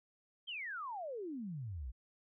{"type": "exponential sweep", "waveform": "sine", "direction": "down", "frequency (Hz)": [3255, 55.1], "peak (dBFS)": -40, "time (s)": [0.47, 1.92], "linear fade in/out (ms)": 20, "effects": []}